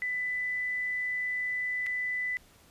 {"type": "tone with dropouts", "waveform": "sine", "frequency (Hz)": 1995, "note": "B6", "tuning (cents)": 17, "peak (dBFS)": -29, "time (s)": [0.02, 2.37], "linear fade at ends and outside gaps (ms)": 0, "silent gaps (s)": [1.863, 1.867], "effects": ["pink hiss -59 dBFS RMS until 2.7 s", "resampled to 32000 Hz"]}